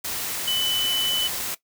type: tone in noise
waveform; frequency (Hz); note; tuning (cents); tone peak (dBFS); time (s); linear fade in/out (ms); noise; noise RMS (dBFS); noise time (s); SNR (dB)
sine; 3000; F#7; +23; -21; 0.47-1.28; 10; white; -29; 0.04-1.55; +5
effects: noise-tail reverb RT60 0.1 s tail -17 dB re dry